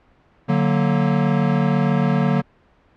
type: chord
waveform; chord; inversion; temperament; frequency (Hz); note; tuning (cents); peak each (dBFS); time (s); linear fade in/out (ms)
square; D augmented; none; equal; 146.83 / 185 / 233.1; D3 / F#3 / A#3; 0 / 0 / 0; -20 / -21 / -22; 0.48-2.42; 20
effects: pink hiss -56 dBFS RMS until 2.96 s + low-pass 2000 Hz 12 dB/octave